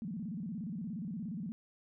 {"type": "tone with vibrato", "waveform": "sine", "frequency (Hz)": 196, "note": "G3", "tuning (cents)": 0, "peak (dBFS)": -37, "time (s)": [0.02, 1.52], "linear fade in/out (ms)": 0, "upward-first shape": "square", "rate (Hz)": 17, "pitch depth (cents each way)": 240, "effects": []}